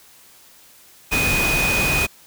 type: tone in noise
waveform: sine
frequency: 2489 Hz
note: D#7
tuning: in tune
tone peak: -19 dBFS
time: 1.11-2.07 s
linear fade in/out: 20 ms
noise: pink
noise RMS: -22 dBFS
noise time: 1.11-2.07 s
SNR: 0 dB
effects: white hiss -49 dBFS RMS until 2.26 s